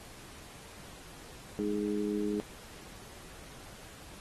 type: harmonic tone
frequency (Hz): 103.83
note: G#2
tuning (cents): 0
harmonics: 2 / 3 / 4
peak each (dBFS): -34 / -34 / -34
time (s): 1.59-2.4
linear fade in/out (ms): 0
effects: pink hiss -51 dBFS RMS until 4.2 s + AAC 32 kbps